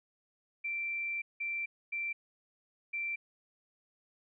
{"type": "tone bursts at uneven times", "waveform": "sine", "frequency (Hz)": 2349, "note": "D7", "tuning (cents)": 0, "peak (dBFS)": -33, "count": 4, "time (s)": [[0.64, 1.22], [1.4, 1.66], [1.92, 2.13], [2.93, 3.16]], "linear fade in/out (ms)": 10, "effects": []}